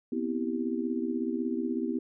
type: chord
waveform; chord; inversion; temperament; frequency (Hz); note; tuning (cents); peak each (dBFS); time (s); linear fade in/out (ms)
sine; C major seventh; third; just; 245.3 / 261.6 / 327 / 392.4; B3 / C4 / E4 / G4; -12 / 0 / -14 / +2; -32 / -35 / -33 / -36; 0.12-1.99; 5
effects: none